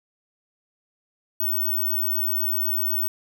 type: tone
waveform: sine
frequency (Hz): 15804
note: B9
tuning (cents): 0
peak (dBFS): -21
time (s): 1.4-3.08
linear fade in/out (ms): 2
effects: none